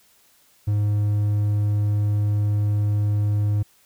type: tone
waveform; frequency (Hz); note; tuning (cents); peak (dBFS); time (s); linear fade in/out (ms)
triangle; 103.83; G#2; 0; -16; 0.67-3.63; 10
effects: white hiss -58 dBFS RMS until 3.85 s